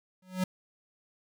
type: tone with exponential growth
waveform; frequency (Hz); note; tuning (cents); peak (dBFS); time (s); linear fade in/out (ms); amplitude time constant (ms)
square; 185; F#3; 0; -24; 0.22-0.44; 5; 46
effects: none